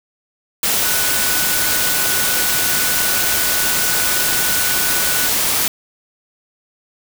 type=tone in noise; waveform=sine; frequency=1480 Hz; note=F#6; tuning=in tune; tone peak=-25 dBFS; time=0.83-5.28 s; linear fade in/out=2 ms; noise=white; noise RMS=-17 dBFS; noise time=0.63-5.68 s; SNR=-11 dB; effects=none